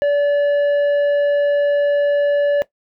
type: tone with tanh clipping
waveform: triangle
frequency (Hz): 576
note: D5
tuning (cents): -34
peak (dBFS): -14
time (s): 0.02-2.62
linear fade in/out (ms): 0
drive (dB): 11
effects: noise-tail reverb RT60 0.1 s tail -17 dB re dry